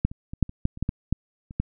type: clicks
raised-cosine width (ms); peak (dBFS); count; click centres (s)
5; -8 / -25 / -22 / -6 / -25 / -9 / -27 / -12 / -12 / -9 / -27 / -11; 12; 0.05 / 0.115 / 0.335 / 0.427 / 0.494 / 0.654 / 0.774 / 0.826 / 0.891 / 1.126 / 1.509 / 1.6
effects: none